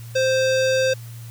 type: tone with low-pass filter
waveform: square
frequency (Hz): 523.3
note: C5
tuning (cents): 0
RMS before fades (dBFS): -19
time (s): 0.15-0.94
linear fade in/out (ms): 10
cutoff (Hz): 5500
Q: 1.6
effects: added 116 Hz sine -34 dBFS peak until 1.3 s + white hiss -47 dBFS RMS until 1.3 s